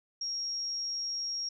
sine tone, 5588 Hz, F8, in tune, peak -32 dBFS, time 0.21-1.49 s, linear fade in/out 5 ms, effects none

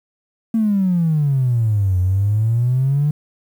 triangle exponential two-way sweep, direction down then up, 229.3 to 89.6 to 151.2 Hz, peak -10 dBFS, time 0.54-3.11 s, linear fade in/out 5 ms, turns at 1.99 s, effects tanh soft clip ceiling -11 dBFS + 8-bit

